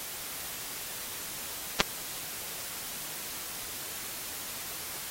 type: clicks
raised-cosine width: 0.2 ms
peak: -3 dBFS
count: 2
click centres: 1.803 / 1.808 s
effects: white hiss -39 dBFS RMS until 5.1 s + AAC 48 kbps

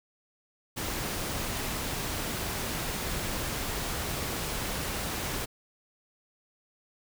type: noise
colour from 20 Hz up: pink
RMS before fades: -33 dBFS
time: 0.76-5.46 s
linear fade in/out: 20 ms
effects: none

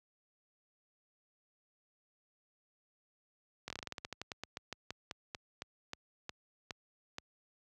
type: slowing click train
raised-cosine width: 0.2 ms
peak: -23 dBFS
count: 24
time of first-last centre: 3.68-7.184 s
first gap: 22 ms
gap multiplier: 1.15
effects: high-pass 60 Hz 12 dB/octave

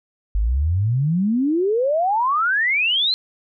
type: exponential sweep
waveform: sine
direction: up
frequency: 47.83 to 4207 Hz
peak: -16 dBFS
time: 0.35-3.14 s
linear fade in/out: 0 ms
effects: none

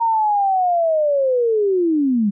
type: linear sweep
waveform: sine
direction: down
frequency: 932.3 to 193.5 Hz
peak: -14 dBFS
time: 0-2.31 s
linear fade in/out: 20 ms
effects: none

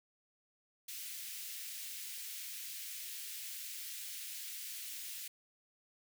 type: high-pass noise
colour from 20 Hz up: white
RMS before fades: -45 dBFS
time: 0.88-5.28 s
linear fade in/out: 5 ms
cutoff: 2000 Hz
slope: 24 dB/octave
effects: none

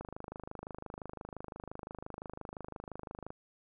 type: click train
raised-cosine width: 1 ms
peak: -28 dBFS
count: 86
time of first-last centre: 0.01-3.305 s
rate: 25.8 Hz
effects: none

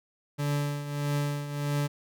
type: tone with tremolo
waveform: 40% pulse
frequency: 144.9 Hz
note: D3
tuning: 23 cents flat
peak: -24 dBFS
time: 0.38-1.88 s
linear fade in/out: 20 ms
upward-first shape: triangle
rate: 1.6 Hz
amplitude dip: 70%
effects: none

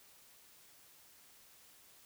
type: silence
effects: white hiss -62 dBFS RMS until 2.05 s

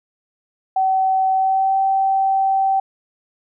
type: tone with pitch glide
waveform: sine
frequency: 762 to 774 Hz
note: G5 to G5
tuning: -49 to -22 cents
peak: -14 dBFS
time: 0.76-2.8 s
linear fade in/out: 5 ms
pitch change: +27 cents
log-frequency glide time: 1.34-1.77 s
effects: none

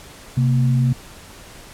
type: tone pair together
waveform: sine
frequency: 130.5 / 232.5 Hz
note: C3 / A#3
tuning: -4 / -4 cents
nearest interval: minor seventh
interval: 1000 cents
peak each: -14 / -23 dBFS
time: 0.37-0.93 s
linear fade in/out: 5 ms
effects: pink hiss -41 dBFS RMS until 1.73 s + low-pass 12000 Hz 12 dB/octave

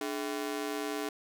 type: ring-modulated tone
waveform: sawtooth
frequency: 359.3 Hz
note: F4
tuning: 49 cents sharp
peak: -26 dBFS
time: 0.01-1.09 s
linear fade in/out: 2 ms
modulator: 64.4 Hz
effects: none

